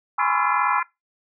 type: chord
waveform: sine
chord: C# minor seventh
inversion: second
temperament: equal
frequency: 830.6 / 987.8 / 1108.7 / 1318.5 Hz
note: G#5 / B5 / C#6 / E6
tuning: 0 / 0 / 0 / 0 cents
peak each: -26 dBFS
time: 0.18-0.8 s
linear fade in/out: 5 ms
type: harmonic tone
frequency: 343.2 Hz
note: F4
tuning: 30 cents flat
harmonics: 3 / 4 / 5 / 6 / 7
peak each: -25 / -27 / -29 / -31 / -32 dBFS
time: 0.19-0.83 s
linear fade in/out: 5 ms
effects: noise-tail reverb RT60 0.2 s tail -21 dB re dry